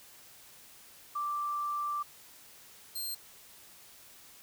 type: tone pair in turn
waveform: sine / 10% pulse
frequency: 1174.7 / 4178 Hz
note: D6 / C8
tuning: 0 / -3 cents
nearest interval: octave + minor seventh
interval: 2197 cents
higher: second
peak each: -31 / -28 dBFS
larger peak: second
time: 1.15-2.03 / 2.95-3.15 s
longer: first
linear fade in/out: 10 ms
effects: white hiss -55 dBFS RMS until 4.42 s